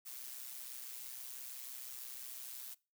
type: noise with amplitude modulation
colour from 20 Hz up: blue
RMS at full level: -45 dBFS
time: 0.05-2.75 s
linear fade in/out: 20 ms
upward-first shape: sine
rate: 126 Hz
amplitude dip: 60%
effects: noise-tail reverb RT60 0.3 s tail -22 dB re dry